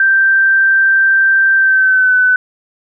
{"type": "tone with pitch glide", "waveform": "sine", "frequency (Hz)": [1568, 1505], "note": ["G6", "F#6"], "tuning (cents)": [0, 29], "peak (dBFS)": -7, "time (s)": [0, 2.36], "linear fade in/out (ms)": 2, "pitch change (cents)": -71, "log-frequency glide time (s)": [1.56, 2.15], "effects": []}